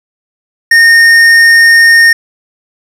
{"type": "tone with tanh clipping", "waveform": "sine", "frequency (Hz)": 1838, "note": "A#6", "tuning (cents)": -25, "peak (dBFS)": -3, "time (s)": [0.71, 2.13], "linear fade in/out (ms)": 5, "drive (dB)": 11, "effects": []}